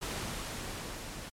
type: noise with level ramp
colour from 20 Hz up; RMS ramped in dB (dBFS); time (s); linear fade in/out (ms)
pink; -36 to -43; 0.01-1.3; 20
effects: low-pass 11000 Hz 12 dB/octave + MP3 96 kbps